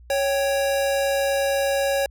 square tone pair together, 553.8 / 785 Hz, C#5 / G5, -2 / +2 cents, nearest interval tritone, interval 604 cents, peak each -21 / -29 dBFS, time 0.1-2.06 s, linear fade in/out 2 ms, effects added 60 Hz sine -44 dBFS peak until 2.1 s

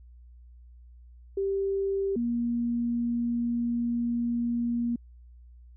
sine tone pair in turn, 392 / 237 Hz, G4 / A#3, 0 / +29 cents, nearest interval major sixth, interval 871 cents, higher first, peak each -25 dBFS, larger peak neither, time 1.37-2.16 / 2.16-4.96 s, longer second, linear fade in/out 5 ms, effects added 60 Hz sine -48 dBFS peak until 5.76 s

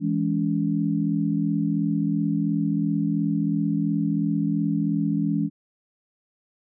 sine chord, C# minor, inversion first, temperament equal with one note detuned, 164.81 / 207.7 / 283.5 Hz, E3 / G#3 / C#4, 0 / 0 / +39 cents, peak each -25 dBFS, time 0-5.5 s, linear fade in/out 50 ms, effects none

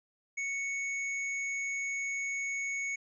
sine tone with tanh clipping, 2217 Hz, C#7, in tune, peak -34 dBFS, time 0.37-2.96 s, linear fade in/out 10 ms, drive 16 dB, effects resampled to 22050 Hz

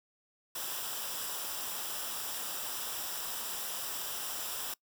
white noise with comb filter, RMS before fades -38 dBFS, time 0.55-4.74 s, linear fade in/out 5 ms, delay 0.46 ms, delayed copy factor -0.6, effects noise-tail reverb RT60 0.1 s tail -23 dB re dry

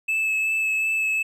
triangle tone with vibrato, 2611 Hz, E7, 17 cents flat, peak -19 dBFS, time 0.08-1.23 s, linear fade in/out 10 ms, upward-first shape sine, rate 2.7 Hz, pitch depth 13 cents each way, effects none

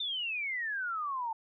sine exponential sweep, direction down, 3645 to 876 Hz, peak -32 dBFS, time 0-1.33 s, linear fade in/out 5 ms, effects none

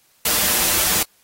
white noise with comb filter, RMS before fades -18 dBFS, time 0.25-1.03 s, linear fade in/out 5 ms, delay 7.3 ms, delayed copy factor -0.6, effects white hiss -58 dBFS RMS until 1.23 s + AAC 48 kbps

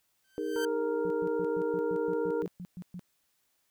sawtooth tone with exponential growth, 1553 Hz, G6, 17 cents flat, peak -29 dBFS, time 0.24-0.65 s, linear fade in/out 2 ms, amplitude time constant 87 ms
sine chord, D# suspended fourth, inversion none, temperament equal with one note detuned, 311.1 / 407.5 / 466.2 Hz, D#4 / G#4 / A#4, 0 / -33 / 0 cents, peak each -35 dBFS, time 0.38-2.46 s, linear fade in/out 0 ms
harmonic tone, 466.2 Hz, A#4, in tune, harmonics 1 / 2 / 3, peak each -35 / -41 / -45 dBFS, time 0.56-2.42 s, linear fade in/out 0 ms
sine tone bursts, 178.8 Hz, F3, 41 cents sharp, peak -38 dBFS, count 12, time 1.05-2.994 s, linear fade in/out 0 ms, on 52 ms, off 120 ms
effects white hiss -74 dBFS RMS until 3.7 s

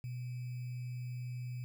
sine tone with sample-and-hold, 124 Hz, B2, 7 cents sharp, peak -38 dBFS, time 0.04-1.64 s, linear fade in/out 0 ms, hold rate 2450 Hz, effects none

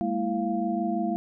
sine tone cluster, 203 / 229 / 331.6 / 696 Hz, G#3 / A#3 / E4 / F5, -39 / -31 / +10 / -6 cents, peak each -30 dBFS, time 0.01-1.16 s, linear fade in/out 0 ms, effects none

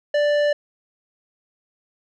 sine tone with tanh clipping, 587.3 Hz, D5, in tune, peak -18 dBFS, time 0.14-0.53 s, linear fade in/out 5 ms, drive 13 dB, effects none

